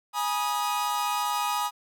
45% pulse chord, G# minor, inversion none, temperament equal with one note detuned, 830.6 / 966.9 / 1244.5 Hz, G#5 / B5 / D#6, 0 / -37 / 0 cents, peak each -30 dBFS, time 0.13-1.71 s, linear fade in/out 50 ms, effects none

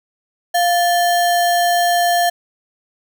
sine tone with sample-and-hold, 698.5 Hz, F5, in tune, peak -12 dBFS, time 0.54-2.3 s, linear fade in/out 10 ms, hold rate 2450 Hz, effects none

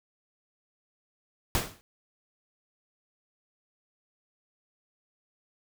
pink noise with exponential decay, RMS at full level -24 dBFS, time 1.55-1.81 s, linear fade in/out 0 ms, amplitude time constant 56 ms, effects none

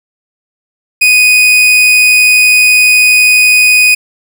40% pulse tone, 2489 Hz, D#7, in tune, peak -3 dBFS, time 1.01-3.95 s, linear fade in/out 10 ms, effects none

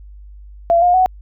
sine tone with pitch steps, 680 / 710.9 / 743.3 Hz, F5 / F5 / F#5, -46 / +31 / +8 cents, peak -9 dBFS, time 0.7-1.06 s, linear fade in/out 0 ms, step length 120 ms, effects added 50 Hz sine -35 dBFS peak until 1.21 s

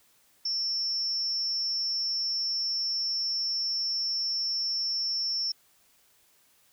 sine tone with amplitude modulation, 5410 Hz, E8, 44 cents sharp, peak -24 dBFS, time 0.45-5.52 s, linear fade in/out 5 ms, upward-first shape sine, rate 247 Hz, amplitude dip 60%, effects white hiss -64 dBFS RMS until 6.72 s

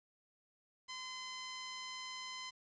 10% pulse tone, 1026 Hz, C6, 34 cents flat, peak -35 dBFS, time 0.88-2.51 s, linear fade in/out 20 ms, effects resampled to 16000 Hz + 11-bit

